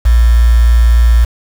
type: tone with quantisation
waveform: sine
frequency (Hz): 58.27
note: A#1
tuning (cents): 0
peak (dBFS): -4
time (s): 0.05-1.25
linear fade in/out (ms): 10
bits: 4
effects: none